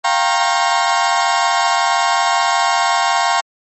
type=chord; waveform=35% pulse; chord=G half-diminished seventh; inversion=third; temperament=equal with one note detuned; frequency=698.5 / 784 / 932.3 / 1082.2 Hz; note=F5 / G5 / Bb5 / Db6; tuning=0 / 0 / 0 / -42 cents; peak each=-17 dBFS; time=0.04-3.41 s; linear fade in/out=10 ms; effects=MP3 32 kbps